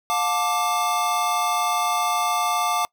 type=chord; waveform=square; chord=D minor; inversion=first; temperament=equal with one note detuned; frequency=712.7 / 880 / 1174.7 Hz; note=F5 / A5 / D6; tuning=+35 / 0 / 0 cents; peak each=-26 / -27 / -24 dBFS; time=0.1-2.85 s; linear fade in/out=0 ms; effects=noise-tail reverb RT60 0.1 s tail -24 dB re dry